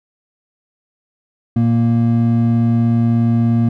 triangle tone pair together, 116.3 / 233.1 Hz, A#2 / A#3, -4 / 0 cents, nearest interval octave, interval 1204 cents, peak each -12 dBFS, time 1.56-3.69 s, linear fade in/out 5 ms, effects none

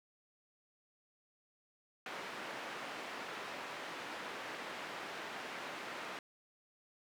white band-pass noise, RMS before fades -45 dBFS, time 2.06-6.19 s, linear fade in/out 2 ms, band 250 to 2000 Hz, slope 12 dB/octave, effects none

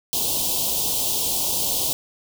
white band-stop noise, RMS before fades -23 dBFS, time 0.13-1.93 s, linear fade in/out 0 ms, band 970 to 2900 Hz, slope 48 dB/octave, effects none

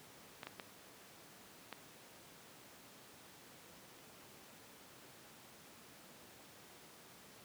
clicks, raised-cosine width 0.3 ms, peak -28 dBFS, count 4, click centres 0.432 / 0.47 / 0.598 / 1.727 s, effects pink hiss -58 dBFS RMS until 7.44 s + high-pass 150 Hz 12 dB/octave

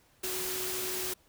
sine tone in noise, 370 Hz, F#4, in tune, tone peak -39 dBFS, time 0.23-1.14 s, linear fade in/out 10 ms, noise white, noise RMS -35 dBFS, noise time 0.23-1.14 s, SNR -7 dB, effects pink hiss -65 dBFS RMS until 1.28 s

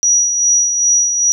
sine tone with tremolo, 5810 Hz, F#8, 32 cents flat, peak -8 dBFS, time 0.03-1.32 s, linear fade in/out 0 ms, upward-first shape sine, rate 2.5 Hz, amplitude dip 50%, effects none

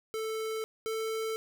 square tone pair in turn, 440.6 / 443.2 Hz, A4 / A4, +2 / +13 cents, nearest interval unison, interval 11 cents, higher second, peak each -33 / -32 dBFS, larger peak second, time 0.14-0.64 / 0.86-1.36 s, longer neither, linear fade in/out 0 ms, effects none

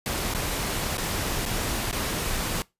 pink noise with dropouts, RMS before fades -28 dBFS, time 0.06-2.62 s, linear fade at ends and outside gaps 0 ms, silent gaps 0.338-0.348 / 0.971-0.981 / 1.454-1.461 / 1.912-1.928 s, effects noise-tail reverb RT60 0.2 s tail -21 dB re dry + resampled to 32000 Hz

